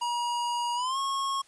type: tone with pitch glide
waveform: square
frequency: 956 to 1091.8 Hz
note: A#5 to C#6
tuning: +43 to -27 cents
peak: -28 dBFS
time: 0.01-1.42 s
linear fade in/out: 10 ms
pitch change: +230 cents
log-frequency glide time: 0.75-0.98 s
effects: white hiss -59 dBFS RMS until 1.47 s + resampled to 22050 Hz